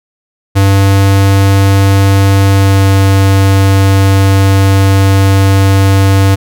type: tone with pitch glide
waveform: square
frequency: 98 to 97.32 Hz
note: G2 to G2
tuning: 0 to -12 cents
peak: -5 dBFS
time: 0.55-6.36 s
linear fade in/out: 20 ms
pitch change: -12 cents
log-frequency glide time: 2.48-2.87 s
effects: none